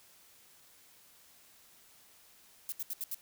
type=noise bursts; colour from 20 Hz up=violet; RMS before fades=-37 dBFS; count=5; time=2.69-3.145 s; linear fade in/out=0 ms; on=31 ms; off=75 ms; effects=white hiss -61 dBFS RMS until 3.21 s